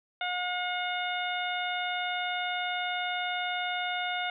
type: harmonic tone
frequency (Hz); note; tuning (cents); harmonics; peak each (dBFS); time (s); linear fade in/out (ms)
720; F#5; -47; 1 / 2 / 3 / 4 / 5; -33 / -35 / -36 / -39 / -38; 0.21-4.3; 2
effects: none